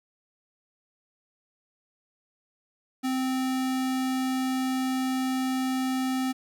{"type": "tone", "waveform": "square", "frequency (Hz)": 260, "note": "C4", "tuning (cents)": -11, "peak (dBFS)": -26, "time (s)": [3.03, 6.33], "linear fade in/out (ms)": 20, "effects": ["9-bit"]}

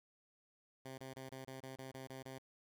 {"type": "tone bursts", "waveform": "10% pulse", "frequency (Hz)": 132.1, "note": "C3", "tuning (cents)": 17, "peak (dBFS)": -39, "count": 10, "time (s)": [0.85, 2.384], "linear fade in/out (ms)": 5, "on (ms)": 130, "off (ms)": 26, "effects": []}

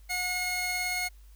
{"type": "tone pair together", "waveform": "sawtooth", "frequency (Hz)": [727, 2163], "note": ["F#5", "C#7"], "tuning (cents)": [-31, -43], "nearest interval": "octave + perfect fifth", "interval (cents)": 1888, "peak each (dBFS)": [-32, -26], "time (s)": [0.09, 1.09], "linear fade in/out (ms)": 20, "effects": ["added 50 Hz sine -49 dBFS peak until 1.35 s", "white hiss -65 dBFS RMS until 1.35 s"]}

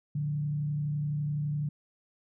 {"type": "tone with frequency modulation", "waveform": "sine", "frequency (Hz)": 147.6, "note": "D3", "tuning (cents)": 9, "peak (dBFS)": -28, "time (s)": [0.15, 1.69], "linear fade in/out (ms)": 5, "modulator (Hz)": 31.9, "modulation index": 0.37, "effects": []}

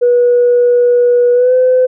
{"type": "tone with pitch glide", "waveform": "sine", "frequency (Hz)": [486, 509], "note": ["B4", "C5"], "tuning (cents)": [-28, -48], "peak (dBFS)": -5, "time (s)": [0.01, 1.87], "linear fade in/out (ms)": 20, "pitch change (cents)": 80, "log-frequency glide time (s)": [1.33, 1.54], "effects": ["tanh soft clip ceiling -2 dBFS"]}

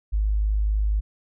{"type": "tone", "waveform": "sine", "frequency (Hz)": 52, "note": "G#1", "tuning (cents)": 3, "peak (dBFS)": -19, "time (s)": [0.12, 1.01], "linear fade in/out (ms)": 20, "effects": []}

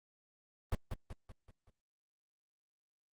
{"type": "noise with echo", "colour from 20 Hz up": "brown", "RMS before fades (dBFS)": -32, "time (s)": [0.72, 0.75], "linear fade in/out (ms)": 2, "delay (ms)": 190, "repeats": 5, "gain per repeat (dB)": -6, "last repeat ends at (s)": 1.7, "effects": ["Opus 32 kbps"]}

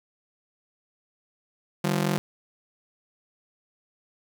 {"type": "ring-modulated tone", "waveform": "sawtooth", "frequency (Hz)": 174.61, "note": "F3", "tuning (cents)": 0, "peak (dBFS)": -16, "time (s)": [1.84, 2.18], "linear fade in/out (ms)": 0, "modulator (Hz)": 22.7, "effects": ["8-bit"]}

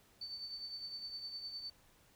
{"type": "tone with tremolo", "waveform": "sine", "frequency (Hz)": 4535, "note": "C#8", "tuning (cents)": 39, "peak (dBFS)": -40, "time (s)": [0.21, 1.7], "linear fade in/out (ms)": 5, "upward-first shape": "triangle", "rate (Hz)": 9.8, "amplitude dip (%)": 60, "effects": ["pink hiss -67 dBFS RMS until 2.15 s"]}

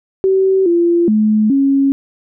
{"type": "tone with pitch steps", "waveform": "sine", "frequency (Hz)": [382.4, 342.9, 214.5, 274.7], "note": ["G4", "F4", "A3", "C#4"], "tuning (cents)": [-43, -32, -44, -16], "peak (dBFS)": -9, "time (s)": [0.24, 1.92], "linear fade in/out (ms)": 0, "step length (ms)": 420, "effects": []}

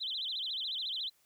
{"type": "tone with vibrato", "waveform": "sine", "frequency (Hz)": 3520, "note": "A7", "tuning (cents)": 0, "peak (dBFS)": -34, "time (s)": [0, 1.1], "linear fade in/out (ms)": 20, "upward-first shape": "sine", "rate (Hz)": 14, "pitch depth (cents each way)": 260, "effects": ["white hiss -70 dBFS RMS until 1.25 s"]}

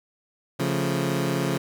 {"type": "chord", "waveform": "20% pulse", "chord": "Db augmented", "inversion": "none", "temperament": "equal", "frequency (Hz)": [138.59, 174.61, 220], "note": ["Db3", "F3", "A3"], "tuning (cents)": [0, 0, 0], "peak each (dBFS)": [-21, -22, -27], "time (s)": [0.59, 1.58], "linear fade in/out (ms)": 10, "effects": []}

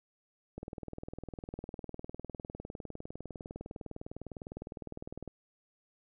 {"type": "click train", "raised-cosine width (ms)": 2, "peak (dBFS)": -28, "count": 94, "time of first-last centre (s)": [0.58, 5.277], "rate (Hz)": 19.8, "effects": []}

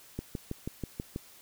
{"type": "click train", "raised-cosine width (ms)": 3, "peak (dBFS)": -21, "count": 7, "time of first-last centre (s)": [0.19, 1.161], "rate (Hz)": 6.18, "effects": ["white hiss -55 dBFS RMS until 1.41 s"]}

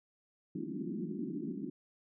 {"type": "band-pass noise", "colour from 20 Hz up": "pink", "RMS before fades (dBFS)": -39, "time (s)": [0.55, 1.7], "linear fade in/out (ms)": 5, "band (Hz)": [160, 370], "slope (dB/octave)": 96, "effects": []}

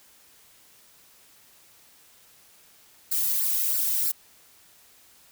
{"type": "noise with flanger", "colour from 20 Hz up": "violet", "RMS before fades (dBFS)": -25, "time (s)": [3.11, 4.12], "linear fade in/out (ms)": 10, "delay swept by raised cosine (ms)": [0.3, 1.8], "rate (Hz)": 3.1, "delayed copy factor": -0.9, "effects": ["white hiss -56 dBFS RMS until 5.31 s"]}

